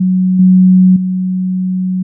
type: tone with level steps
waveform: sine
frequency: 185 Hz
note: F#3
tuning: in tune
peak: -8 / -3 / -12 dBFS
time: 0-2.03 s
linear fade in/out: 10 ms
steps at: 0.39 / 0.96 s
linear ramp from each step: 5 ms
effects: none